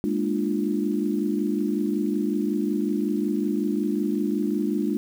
sine chord, Bb dominant seventh, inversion third, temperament equal with one note detuned, 207.7 / 233.1 / 298.5 / 349.2 Hz, Ab3 / Bb3 / D4 / F4, 0 / 0 / +28 / 0 cents, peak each -26 / -30 / -26 / -29 dBFS, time 0.04-4.97 s, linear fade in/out 0 ms, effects 8-bit

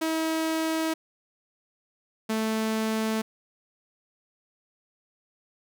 sawtooth tone pair in turn, 320.9 / 220.1 Hz, E4 / A3, -46 / +1 cents, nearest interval perfect fifth, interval 653 cents, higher first, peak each -21 dBFS, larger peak neither, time 0.01-0.94 / 2.29-3.22 s, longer neither, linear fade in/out 10 ms, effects none

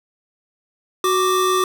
square tone pair together, 370.6 / 1178.9 Hz, F#4 / D6, +3 / +6 cents, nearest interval octave + minor sixth, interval 2003 cents, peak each -19 dBFS, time 1.04-1.64 s, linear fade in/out 2 ms, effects none

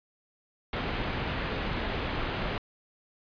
pink low-pass noise, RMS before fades -32 dBFS, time 0.73-2.58 s, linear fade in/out 2 ms, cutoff 3500 Hz, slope 24 dB/octave, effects resampled to 11025 Hz

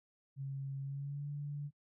sine tone with pitch glide, 136.8 to 144.93 Hz, C#3 to D3, -23 to -23 cents, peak -38 dBFS, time 0.36-1.71 s, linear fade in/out 50 ms, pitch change +100 cents, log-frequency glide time 0.81-1.28 s, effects noise-tail reverb RT60 0.1 s tail -24 dB re dry

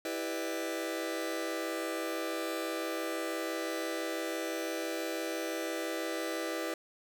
sawtooth chord, E minor seventh, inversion none, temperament just, 329.6 / 395.6 / 494.4 / 593.3 Hz, E4 / G4 / B4 / D5, 0 / +16 / +2 / +18 cents, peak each -33 / -38 / -35 / -36 dBFS, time 0.05-6.74 s, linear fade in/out 2 ms, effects none

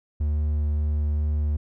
triangle tone, 74.8 Hz, D2, 32 cents sharp, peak -19 dBFS, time 0.2-1.57 s, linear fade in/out 10 ms, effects none

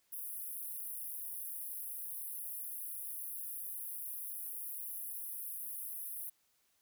pink high-pass noise, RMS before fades -43 dBFS, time 0.12-6.3 s, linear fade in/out 10 ms, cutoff 10000 Hz, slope 96 dB/octave, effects white hiss -75 dBFS RMS until 6.81 s

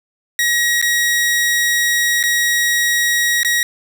sawtooth tone with dropouts, 1900 Hz, A#6, 33 cents sharp, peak -10 dBFS, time 0.39-3.63 s, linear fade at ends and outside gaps 1 ms, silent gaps 0.815-0.825 / 2.229-2.237 / 3.432-3.448 s, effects 8-bit

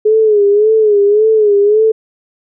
sine tone with vibrato, 421.7 Hz, G#4, 26 cents sharp, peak -6 dBFS, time 0.05-1.92 s, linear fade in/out 10 ms, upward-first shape sine, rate 1.8 Hz, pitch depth 81 cents each way, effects none

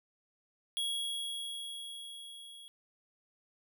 square tone with level ramp, 3322 Hz, G#7, in tune, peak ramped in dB -32 to -50 dBFS, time 0.77-2.68 s, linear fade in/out 0 ms, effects none

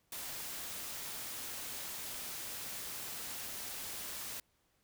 white noise, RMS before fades -43 dBFS, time 0.12-4.4 s, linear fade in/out 2 ms, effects pink hiss -75 dBFS RMS until 4.83 s

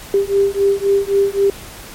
sine beating tone pair, 394.9 / 398.7 Hz, G4 / G4, +13 / +29 cents, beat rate 3.8 Hz, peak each -15 dBFS, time 0.14-1.5 s, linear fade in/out 2 ms, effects pink hiss -35 dBFS RMS until 1.94 s + MP3 64 kbps

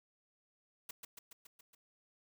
white noise with echo, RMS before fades -45 dBFS, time 0.89-0.91 s, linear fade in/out 5 ms, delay 140 ms, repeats 6, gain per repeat -3 dB, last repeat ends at 1.75 s, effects none

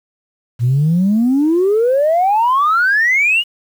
sine exponential sweep, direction up, 114.3 to 2939 Hz, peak -9 dBFS, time 0.59-3.44 s, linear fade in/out 50 ms, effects tanh soft clip ceiling -7 dBFS + 7-bit

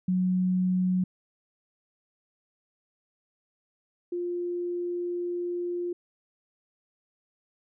sine tone pair in turn, 183.6 / 351.1 Hz, F#3 / F4, -13 / +9 cents, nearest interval major seventh, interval 1122 cents, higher second, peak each -22 / -28 dBFS, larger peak first, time 0.08-1.04 / 4.12-5.93 s, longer second, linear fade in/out 5 ms, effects none

